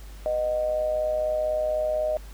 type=tone with amplitude modulation; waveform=sine; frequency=618 Hz; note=D#5; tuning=12 cents flat; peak=-20 dBFS; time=0.26-2.17 s; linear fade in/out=0 ms; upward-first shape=sine; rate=124 Hz; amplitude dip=55%; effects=added 50 Hz sine -39 dBFS peak until 2.33 s + pink hiss -51 dBFS RMS until 2.33 s